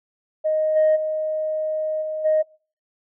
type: tone with level steps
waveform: sine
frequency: 622.3 Hz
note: D#5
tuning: in tune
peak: -17 / -12 / -21 / -24 / -14 dBFS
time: 0.44-2.43 s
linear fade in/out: 20 ms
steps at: 0.75 / 0.95 / 2.01 / 2.24 s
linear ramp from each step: 20 ms
effects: noise-tail reverb RT60 0.4 s tail -24 dB re dry + tanh soft clip ceiling -11 dBFS